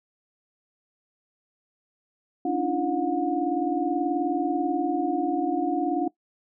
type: tone cluster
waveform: sine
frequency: 281.1 / 301.5 / 339.9 / 722 Hz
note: C#4 / D4 / F4 / F#5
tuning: +24 / +46 / -47 / -43 cents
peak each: -28 dBFS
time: 2.45-6.08 s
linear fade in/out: 5 ms
effects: noise-tail reverb RT60 0.1 s tail -20 dB re dry